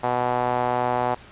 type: tone with band-pass filter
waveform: sawtooth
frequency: 123.47 Hz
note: B2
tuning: in tune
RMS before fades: -23 dBFS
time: 0.03-1.15 s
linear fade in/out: 10 ms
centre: 800 Hz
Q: 2.7
effects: pink hiss -46 dBFS RMS until 1.31 s + resampled to 8000 Hz